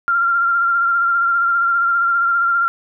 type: tone with vibrato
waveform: sine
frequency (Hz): 1381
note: F6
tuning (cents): -20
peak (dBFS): -13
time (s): 0.08-2.68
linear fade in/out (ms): 0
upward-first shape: sine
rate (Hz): 15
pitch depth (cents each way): 28
effects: none